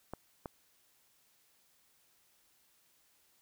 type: clicks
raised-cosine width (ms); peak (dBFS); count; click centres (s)
1; -26 / -26; 2; 0.136 / 0.458
effects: white hiss -70 dBFS RMS until 3.41 s